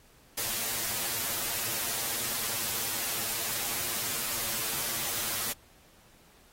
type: noise with comb filter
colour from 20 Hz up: white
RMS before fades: -32 dBFS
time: 0.37-5.53 s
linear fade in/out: 10 ms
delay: 8.7 ms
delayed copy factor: +0.95
effects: pink hiss -60 dBFS RMS until 6.52 s + AAC 48 kbps